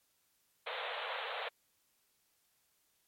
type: band-pass noise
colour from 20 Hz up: pink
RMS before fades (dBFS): -40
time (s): 0.66-1.49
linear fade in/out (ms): 10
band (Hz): 460 to 3900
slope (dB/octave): 96
effects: white hiss -75 dBFS RMS until 3.07 s + MP3 64 kbps